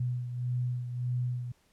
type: beating tone pair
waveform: sine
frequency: 123.47 / 125.17 Hz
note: B2 / B2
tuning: 0 / +24 cents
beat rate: 1.7 Hz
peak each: -30 / -38 dBFS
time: 0-1.52 s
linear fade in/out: 5 ms
effects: pink hiss -68 dBFS RMS until 1.72 s + low-pass 12000 Hz 12 dB/octave